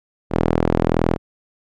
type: tone with band-pass filter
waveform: sawtooth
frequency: 41.2 Hz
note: E1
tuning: in tune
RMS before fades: -18 dBFS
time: 0.3-1.18 s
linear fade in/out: 50 ms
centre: 410 Hz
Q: 0.73
effects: none